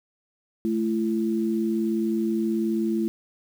sine tone pair together, 218.3 / 337.1 Hz, A3 / E4, -13 / +39 cents, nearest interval minor sixth, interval 752 cents, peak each -24 / -25 dBFS, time 0.65-3.08 s, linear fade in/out 0 ms, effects 8-bit

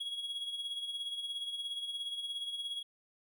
triangle tone with tremolo, 3322 Hz, G#7, in tune, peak -33 dBFS, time 0-2.83 s, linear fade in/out 10 ms, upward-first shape sine, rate 17 Hz, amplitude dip 55%, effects none

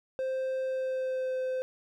triangle tone with pitch glide, 523.3 to 515.8 Hz, C5 to C5, 0 to -25 cents, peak -27 dBFS, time 0.19-1.62 s, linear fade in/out 0 ms, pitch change -25 cents, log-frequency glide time 0.64-1.37 s, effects none

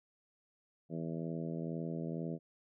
harmonic tone, 82.1 Hz, E2, 6 cents flat, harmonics 2 / 3 / 4 / 5 / 6 / 7 / 8, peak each -39 / -43 / -45 / -47 / -49 / -50 / -51 dBFS, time 0.89-2.39 s, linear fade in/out 50 ms, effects none

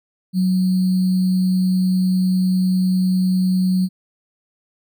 sine tone with sample-and-hold, 185 Hz, F#3, in tune, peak -14 dBFS, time 0.33-3.89 s, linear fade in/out 50 ms, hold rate 4410 Hz, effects none

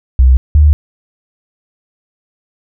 sine tone pair in turn, 64 / 74.49 Hz, C2 / D2, -38 / +25 cents, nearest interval minor third, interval 263 cents, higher second, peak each -3 dBFS, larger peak neither, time 0.19-0.37 / 0.55-0.73 s, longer neither, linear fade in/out 0 ms, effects none

